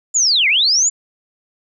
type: linear two-way sweep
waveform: sine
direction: down then up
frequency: 7220 to 2016 to 7220 Hz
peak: -11 dBFS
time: 0.14-0.9 s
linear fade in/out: 20 ms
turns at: 0.48 s
effects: none